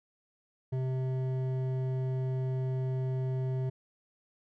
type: tone with hard clipping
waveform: sine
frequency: 130 Hz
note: C3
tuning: 11 cents flat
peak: -31 dBFS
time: 0.72-3.7 s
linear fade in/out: 10 ms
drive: 10 dB
effects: none